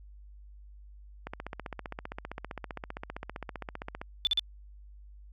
click train, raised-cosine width 0.5 ms, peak -22 dBFS, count 43, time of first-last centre 1.27-4.015 s, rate 15.3 Hz
sine tone bursts, 3507 Hz, A7, 6 cents flat, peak -23 dBFS, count 3, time 4.25-4.394 s, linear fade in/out 0 ms, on 20 ms, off 42 ms
effects added 50 Hz sine -48 dBFS peak until 5.32 s

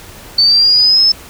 sine linear sweep, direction up, 4509 to 5274 Hz, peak -6 dBFS, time 0.38-1.12 s, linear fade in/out 5 ms, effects pink hiss -35 dBFS RMS until 1.29 s

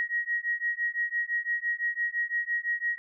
sine beating tone pair, 1891 / 1896.9 Hz, A#6 / A#6, +24 / +30 cents, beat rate 5.9 Hz, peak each -30 dBFS, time 0-2.98 s, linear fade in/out 0 ms, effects none

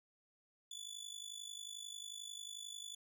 25% pulse tone with amplitude modulation, 3460 Hz, A7, 30 cents flat, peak -39 dBFS, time 0.71-2.95 s, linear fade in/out 5 ms, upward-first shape sine, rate 51.2 Hz, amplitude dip 80%, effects none

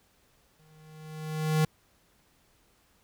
square tone with exponential growth, 155.8 Hz, D#3, 3 cents sharp, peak -21 dBFS, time 0.59-1.65 s, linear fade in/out 5 ms, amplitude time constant 230 ms, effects pink hiss -66 dBFS RMS until 3.03 s

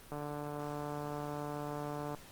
click train, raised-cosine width 1 ms, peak -27 dBFS, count 299, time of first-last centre 0.12-2.147 s, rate 147 Hz, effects pink hiss -55 dBFS RMS until 2.31 s + Opus 32 kbps

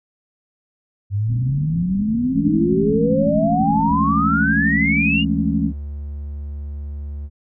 sine exponential sweep, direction up, 96.6 to 2901 Hz, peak -17 dBFS, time 1.1-5.25 s, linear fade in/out 50 ms
white low-pass noise, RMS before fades -30 dBFS, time 1.26-3.96 s, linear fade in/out 50 ms, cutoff 270 Hz, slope 96 dB/octave
sine chord, A major seventh, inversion second, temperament equal, 164.81 / 207.7 / 220 / 277.2 Hz, E3 / G#3 / A3 / C#4, 0 / 0 / 0 / 0 cents, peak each -22 dBFS, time 2.31-5.73 s, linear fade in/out 50 ms
triangle tone with pitch glide, 73.6 to 72.34 Hz, D2 to D2, +4 to -26 cents, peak -24 dBFS, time 3.86-7.3 s, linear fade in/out 50 ms, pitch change -30 cents, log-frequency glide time 5.48-5.71 s
effects none

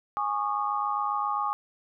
sine chord, Ab suspended fourth, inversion none, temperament equal with one note detuned, 830.6 / 1108.7 / 1216.1 Hz, Ab5 / Db6 / Eb6, 0 / 0 / -40 cents, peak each -30 dBFS, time 0.17-1.53 s, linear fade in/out 0 ms, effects none

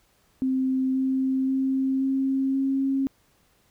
sine tone with pitch steps, 261.6 / 263.7 / 265.9 / 268 / 270.2 Hz, C4 / C4 / C4 / C4 / C#4, 0 / +14 / +28 / +42 / -44 cents, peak -21 dBFS, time 0.42-3.07 s, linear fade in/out 0 ms, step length 530 ms, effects pink hiss -64 dBFS RMS until 3.7 s

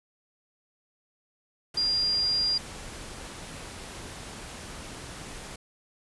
sine tone in noise, 4800 Hz, D8, 37 cents sharp, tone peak -23 dBFS, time 1.77-2.58 s, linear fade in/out 5 ms, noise pink, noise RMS -41 dBFS, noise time 1.74-5.56 s, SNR +15 dB, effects resampled to 24000 Hz

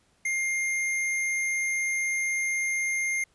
square tone, 2116 Hz, C7, 19 cents sharp, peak -26 dBFS, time 0.25-3.24 s, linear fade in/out 5 ms, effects pink hiss -66 dBFS RMS until 3.34 s + resampled to 24000 Hz

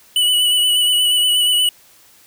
square tone with vibrato, 2960 Hz, F#7, in tune, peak -13 dBFS, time 0.16-1.69 s, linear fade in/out 2 ms, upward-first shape sine, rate 8.4 Hz, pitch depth 28 cents each way, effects white hiss -49 dBFS RMS until 2.26 s

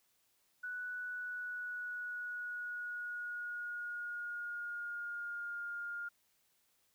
sine tone with pitch glide, 1480 to 1412.3 Hz, F#6 to F6, 0 to +19 cents, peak -39 dBFS, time 0.63-6.09 s, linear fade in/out 10 ms, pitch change -81 cents, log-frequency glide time 0.99-5.61 s, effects white hiss -75 dBFS RMS until 6.94 s

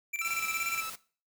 square tone with tremolo, 2349 Hz, D7, in tune, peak -31 dBFS, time 0.13-0.81 s, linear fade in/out 10 ms, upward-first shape square, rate 17 Hz, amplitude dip 80%
sawtooth tone with vibrato, 1326 Hz, E6, 10 cents sharp, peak -32 dBFS, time 0.21-0.9 s, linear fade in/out 5 ms, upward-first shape sine, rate 2.7 Hz, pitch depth 23 cents each way
white noise, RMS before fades -43 dBFS, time 0.25-0.96 s, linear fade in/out 10 ms
effects noise-tail reverb RT60 0.4 s tail -19 dB re dry

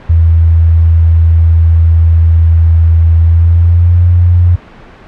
sine tone with pitch glide, 82.41 to 87.82 Hz, E2 to F2, 0 to +10 cents, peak -3 dBFS, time 0.09-4.56 s, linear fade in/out 10 ms, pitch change +110 cents, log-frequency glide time 3.19-4.04 s, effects pink hiss -34 dBFS RMS until 5.07 s + low-pass 2000 Hz 12 dB/octave

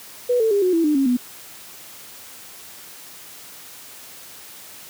sine tone with pitch steps, 491.1 / 445.2 / 403.5 / 365.8 / 331.6 / 300.6 / 272.5 / 247 Hz, B4 / A4 / G#4 / F#4 / E4 / D4 / C#4 / B3, -10 / +20 / -50 / -20 / +10 / +40 / -29 / 0 cents, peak -15 dBFS, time 0.29-1.17 s, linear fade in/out 10 ms, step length 110 ms, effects white hiss -41 dBFS RMS until 4.89 s + high-pass 80 Hz 12 dB/octave

